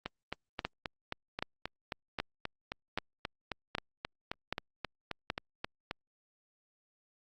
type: two click trains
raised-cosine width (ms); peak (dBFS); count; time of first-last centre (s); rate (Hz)
0.3; -19 / -16; 23 / 7; 0.06-5.911 / 0.65-5.301; 3.76 / 1.29
effects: Opus 32 kbps